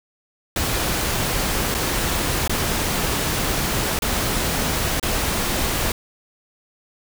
pink noise with dropouts, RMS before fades -22 dBFS, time 0.56-5.92 s, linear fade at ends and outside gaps 2 ms, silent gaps 1.744-1.748 / 2.477-2.495 / 3.99-4.021 / 4.998-5.028 s, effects none

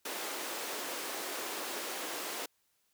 pink high-pass noise, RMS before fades -39 dBFS, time 0.05-2.46 s, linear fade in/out 5 ms, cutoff 310 Hz, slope 24 dB/octave, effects white hiss -75 dBFS RMS until 2.93 s

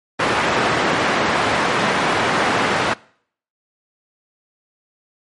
white band-pass noise, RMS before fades -18 dBFS, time 0.19-2.94 s, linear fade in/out 10 ms, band 130 to 1600 Hz, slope 12 dB/octave, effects noise-tail reverb RT60 0.6 s tail -23 dB re dry + MP3 48 kbps

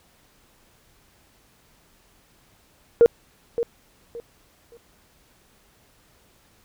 sine tone with echo, 468.8 Hz, A#4, 10 cents sharp, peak -8 dBFS, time 3.01-3.06 s, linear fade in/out 0 ms, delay 570 ms, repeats 3, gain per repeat -12 dB, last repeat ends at 4.77 s, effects tanh soft clip ceiling -5 dBFS + pink hiss -59 dBFS RMS until 6.64 s

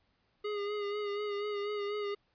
square tone with vibrato, 412.1 Hz, G#4, 13 cents flat, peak -34 dBFS, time 0.44-2.15 s, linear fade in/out 10 ms, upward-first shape sine, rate 4.1 Hz, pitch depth 34 cents each way, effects pink hiss -74 dBFS RMS until 2.34 s + resampled to 11025 Hz

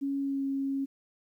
sine tone with pitch glide, 277.2 to 273.2 Hz, C#4 to C#4, 0 to -25 cents, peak -28 dBFS, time 0.01-0.86 s, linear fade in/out 20 ms, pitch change -25 cents, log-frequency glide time 0.2-0.44 s, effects 11-bit

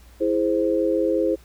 sine chord, E augmented, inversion none, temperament equal, 329.6 / 415.3 / 523.3 Hz, E4 / G#4 / B#4, 0 / 0 / 0 cents, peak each -22 / -24 / -22 dBFS, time 0.2-1.36 s, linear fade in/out 20 ms, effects added 60 Hz sine -46 dBFS peak until 1.44 s + pink hiss -54 dBFS RMS until 1.44 s

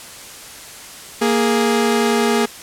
sawtooth tone pair together, 233.1 / 415.1 Hz, A#3 / G#4, 0 / -1 cents, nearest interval minor seventh, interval 999 cents, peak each -13 dBFS, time 1.21-2.46 s, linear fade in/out 10 ms, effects white hiss -36 dBFS RMS until 2.62 s + low-pass 11000 Hz 12 dB/octave

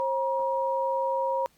sine tone pair together, 535.4 / 954 Hz, C5 / A#5, +40 / +40 cents, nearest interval minor seventh, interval 1000 cents, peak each -27 dBFS, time 0-1.46 s, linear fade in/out 0 ms, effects pink hiss -64 dBFS RMS until 1.57 s + Opus 32 kbps

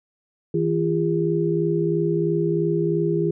sine tone cluster, 161.4 / 343.9 / 406.9 Hz, E3 / F4 / G#4, -36 / -27 / -35 cents, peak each -23 dBFS, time 0.54-3.31 s, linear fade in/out 5 ms, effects none

